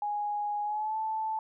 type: tone with pitch glide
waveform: sine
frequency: 829 to 876.8 Hz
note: G#5 to A5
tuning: -3 to -6 cents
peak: -29 dBFS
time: 0.02-1.39 s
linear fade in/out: 2 ms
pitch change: +97 cents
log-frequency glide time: 0.63-0.97 s
effects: none